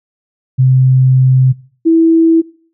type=tone pair in turn; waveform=sine; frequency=130 / 327.6 Hz; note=C3 / E4; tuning=-11 / -11 cents; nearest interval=octave + major third; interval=1600 cents; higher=second; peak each=-5 dBFS; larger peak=neither; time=0.58-1.53 / 1.85-2.42 s; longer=first; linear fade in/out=20 ms; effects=noise-tail reverb RT60 0.5 s tail -22 dB re dry